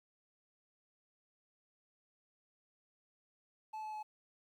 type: tone with pitch steps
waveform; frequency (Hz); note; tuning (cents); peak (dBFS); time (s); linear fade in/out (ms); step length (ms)
triangle; 868 / 861.5 / 855.1; A5 / A5 / A5; -24 / -37 / -50; -39; 3.73-4.03; 10; 100
effects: 12-bit